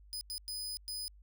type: tone bursts at uneven times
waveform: sawtooth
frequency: 5000 Hz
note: D#8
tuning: 8 cents sharp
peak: -35 dBFS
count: 4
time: 0.13-0.21 / 0.3-0.38 / 0.48-0.77 / 0.88-1.08 s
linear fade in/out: 0 ms
effects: added 50 Hz sine -55 dBFS peak until 1.22 s